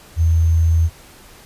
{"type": "tone with sample-and-hold", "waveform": "sine", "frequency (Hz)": 82.1, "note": "E2", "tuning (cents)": -6, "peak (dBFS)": -11, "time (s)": [0.16, 0.9], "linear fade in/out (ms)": 50, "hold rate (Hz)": 6300, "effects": ["pink hiss -44 dBFS RMS until 1.45 s", "resampled to 32000 Hz"]}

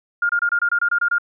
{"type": "tone bursts", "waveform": "sine", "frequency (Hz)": 1412, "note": "F6", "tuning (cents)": 19, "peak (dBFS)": -15, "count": 10, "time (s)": [0.22, 1.184], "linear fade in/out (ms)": 5, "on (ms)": 73, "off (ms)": 26, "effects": []}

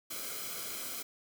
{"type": "noise with comb filter", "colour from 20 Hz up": "white", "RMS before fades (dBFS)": -40, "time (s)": [0.1, 1.03], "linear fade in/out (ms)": 10, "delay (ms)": 1.1, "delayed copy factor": -0.7, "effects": []}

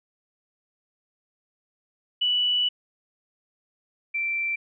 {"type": "tone pair in turn", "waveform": "sine", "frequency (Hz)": [2958, 2345], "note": ["F#7", "D7"], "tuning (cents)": [-1, -3], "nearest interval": "major third", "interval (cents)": 402, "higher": "first", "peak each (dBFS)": [-20, -24], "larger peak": "first", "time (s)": [[2.21, 2.69], [4.14, 4.56]], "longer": "first", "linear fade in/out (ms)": 10, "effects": []}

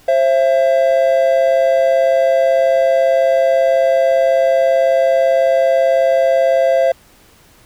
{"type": "tone pair together", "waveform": "triangle", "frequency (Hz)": [531.8, 670], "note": ["C5", "E5"], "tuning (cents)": [28, 28], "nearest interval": "major third", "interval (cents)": 400, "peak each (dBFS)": -11, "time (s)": [0.08, 6.92], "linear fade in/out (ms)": 5, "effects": ["pink hiss -48 dBFS RMS until 7.65 s"]}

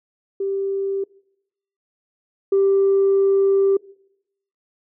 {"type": "tone pair in turn", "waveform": "sine", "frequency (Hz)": [392, 392], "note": ["G4", "G4"], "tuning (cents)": [0, 0], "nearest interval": "unison", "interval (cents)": 0, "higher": "neither", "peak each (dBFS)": [-20, -12], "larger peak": "second", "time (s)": [[0.4, 1.04], [2.52, 3.77]], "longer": "second", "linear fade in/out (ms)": 5, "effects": ["noise-tail reverb RT60 0.8 s tail -23 dB re dry", "tanh soft clip ceiling -10 dBFS"]}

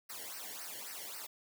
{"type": "noise with flanger", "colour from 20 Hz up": "white", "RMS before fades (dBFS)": -45, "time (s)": [0.09, 1.27], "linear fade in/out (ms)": 10, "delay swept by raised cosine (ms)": [0.28, 0.83], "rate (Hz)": 3.7, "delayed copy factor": -0.95, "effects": []}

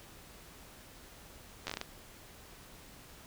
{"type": "slowing click train", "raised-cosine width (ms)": 0.2, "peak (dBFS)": -19, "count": 7, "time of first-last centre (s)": [1.67, 1.814], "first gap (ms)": 11, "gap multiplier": 1.31, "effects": ["pink hiss -54 dBFS RMS until 3.26 s"]}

